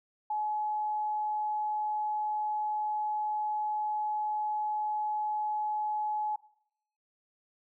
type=tone; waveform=sine; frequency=849 Hz; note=G#5; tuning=38 cents sharp; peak=-29 dBFS; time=0.3-6.36 s; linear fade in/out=5 ms; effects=noise-tail reverb RT60 0.7 s tail -19 dB re dry